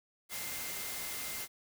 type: tone in noise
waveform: sine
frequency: 2093 Hz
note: C7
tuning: in tune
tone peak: -48 dBFS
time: 0.29-1.48 s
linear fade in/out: 50 ms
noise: white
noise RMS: -40 dBFS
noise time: 0.29-1.48 s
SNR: -11 dB
effects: none